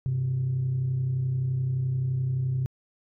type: tone pair together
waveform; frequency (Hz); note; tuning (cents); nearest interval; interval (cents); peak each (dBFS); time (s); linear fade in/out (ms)
sine; 99.19 / 130.81; G2 / C3; +21 / 0; perfect fourth; 479; -33 / -23; 0.06-2.66; 0
effects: tanh soft clip ceiling -20 dBFS